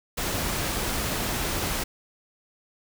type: noise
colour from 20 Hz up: pink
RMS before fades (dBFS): -28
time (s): 0.17-1.84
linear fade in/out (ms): 10
effects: none